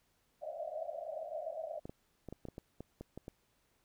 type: band-pass noise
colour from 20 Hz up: pink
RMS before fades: -42 dBFS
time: 0.41-1.8 s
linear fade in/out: 20 ms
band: 600 to 680 Hz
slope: 96 dB/octave
type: clicks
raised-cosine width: 2 ms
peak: -31 dBFS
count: 11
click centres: 1.855 / 1.895 / 2.287 / 2.326 / 2.453 / 2.486 / 2.581 / 2.806 / 3.01 / 3.176 / 3.281 s
effects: pink hiss -75 dBFS RMS until 3.84 s